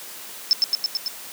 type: tone with echo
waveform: sine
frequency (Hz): 5274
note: E8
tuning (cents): 0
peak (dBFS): -12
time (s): 0.51-0.53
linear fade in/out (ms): 0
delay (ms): 110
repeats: 5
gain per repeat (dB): -2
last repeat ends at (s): 1.08
effects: white hiss -38 dBFS RMS until 1.32 s + high-pass 200 Hz 12 dB/octave